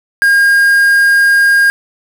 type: tone with quantisation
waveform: triangle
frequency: 1618 Hz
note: G#6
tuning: 46 cents flat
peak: -4 dBFS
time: 0.22-1.7 s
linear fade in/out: 0 ms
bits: 4
effects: none